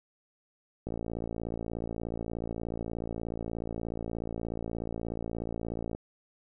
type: click train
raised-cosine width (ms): 2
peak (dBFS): -22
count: 289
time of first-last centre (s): 0.87-5.949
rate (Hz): 56.7
effects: none